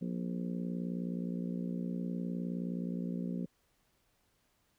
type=harmonic tone with a mistuned harmonic; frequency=59.4 Hz; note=A#1; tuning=33 cents sharp; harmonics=3 / 4 / 5 / 6 / 7 / 8 / 9; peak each=-36 / -39 / -47 / -51 / -50 / -54 / -52 dBFS; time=0.01-3.46 s; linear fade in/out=10 ms; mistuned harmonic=9; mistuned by=-25 cents; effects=pink hiss -74 dBFS RMS until 4.78 s